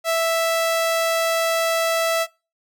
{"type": "tone", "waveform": "sawtooth", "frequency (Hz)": 659.3, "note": "E5", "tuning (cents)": 0, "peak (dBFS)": -14, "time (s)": [0.04, 2.27], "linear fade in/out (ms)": 50, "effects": ["noise-tail reverb RT60 0.3 s tail -24 dB re dry"]}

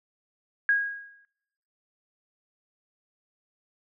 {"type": "tone with exponential decay", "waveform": "sine", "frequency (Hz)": 1641, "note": "G#6", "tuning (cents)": -21, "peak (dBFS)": -17, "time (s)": [0.69, 1.25], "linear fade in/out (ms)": 1, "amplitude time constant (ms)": 120, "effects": ["noise-tail reverb RT60 1.0 s tail -26 dB re dry"]}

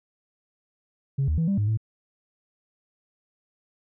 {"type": "tone with pitch steps", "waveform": "sine", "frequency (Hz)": [136.9, 77, 163.6, 197.7, 103.9, 109.6], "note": ["C#3", "D#2", "E3", "G3", "G#2", "A2"], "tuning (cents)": [-21, -17, -13, 15, 1, -6], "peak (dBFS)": -19, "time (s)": [1.18, 1.774], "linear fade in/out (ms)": 10, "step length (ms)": 99, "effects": ["tanh soft clip ceiling -18 dBFS"]}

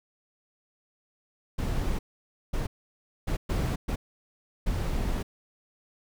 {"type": "noise bursts at uneven times", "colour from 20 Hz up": "brown", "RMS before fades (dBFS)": -28, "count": 6, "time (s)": [[1.58, 1.99], [2.53, 2.67], [3.27, 3.37], [3.49, 3.76], [3.88, 3.96], [4.66, 5.23]], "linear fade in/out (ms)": 10, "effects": []}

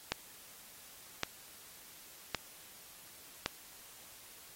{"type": "click train", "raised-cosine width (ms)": 0.2, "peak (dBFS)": -13, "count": 4, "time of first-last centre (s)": [0.12, 3.461], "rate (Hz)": 0.898, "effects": ["white hiss -55 dBFS RMS until 4.55 s", "AAC 48 kbps"]}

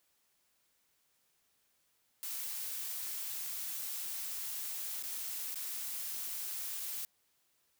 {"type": "noise with dropouts", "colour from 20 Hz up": "blue", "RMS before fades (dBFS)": -40, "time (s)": [2.23, 7.05], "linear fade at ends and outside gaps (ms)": 0, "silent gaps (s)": [[5.025, 5.037], [5.544, 5.557], [6.797, 6.801]], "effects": ["white hiss -75 dBFS RMS until 7.79 s"]}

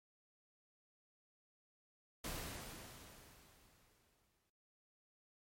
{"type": "noise with exponential decay", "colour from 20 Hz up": "pink", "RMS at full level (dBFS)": -43, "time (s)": [2.24, 4.5], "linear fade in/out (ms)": 5, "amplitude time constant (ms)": 490, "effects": ["noise-tail reverb RT60 0.3 s tail -19 dB re dry", "MP3 64 kbps"]}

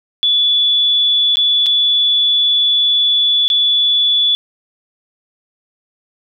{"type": "tone with dropouts", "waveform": "sine", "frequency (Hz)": 3441, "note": "A7", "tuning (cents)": -39, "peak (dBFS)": -10, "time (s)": [0.23, 4.35], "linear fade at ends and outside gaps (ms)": 0, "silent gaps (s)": [[1.357, 1.37], [1.661, 1.666], [3.48, 3.501]], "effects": []}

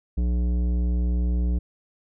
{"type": "tone with tanh clipping", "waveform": "sine", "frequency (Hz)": 60.1, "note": "B1", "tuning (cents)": -46, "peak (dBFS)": -22, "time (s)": [0.17, 1.59], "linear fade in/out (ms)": 10, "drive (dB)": 13, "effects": []}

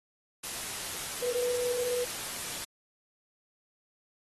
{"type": "tone in noise", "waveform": "sine", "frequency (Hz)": 491, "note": "B4", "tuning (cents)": -10, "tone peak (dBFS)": -28, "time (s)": [1.22, 2.05], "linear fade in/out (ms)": 10, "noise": "white", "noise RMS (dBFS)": -37, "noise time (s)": [0.43, 2.65], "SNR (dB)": 6, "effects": ["AAC 32 kbps"]}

